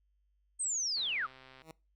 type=linear sweep; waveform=sine; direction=down; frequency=8570 to 1085 Hz; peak=-31 dBFS; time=0.59-1.27 s; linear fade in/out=20 ms
type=click train; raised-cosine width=0.3 ms; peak=-38 dBFS; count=86; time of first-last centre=0.97-1.619 s; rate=131 Hz
type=tone with exponential growth; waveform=10% pulse; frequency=160 Hz; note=D#3; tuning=49 cents sharp; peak=-36 dBFS; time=1.57-1.71 s; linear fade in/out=2 ms; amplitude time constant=30 ms
effects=noise-tail reverb RT60 0.3 s tail -23 dB re dry + added 50 Hz sine -70 dBFS peak until 1.95 s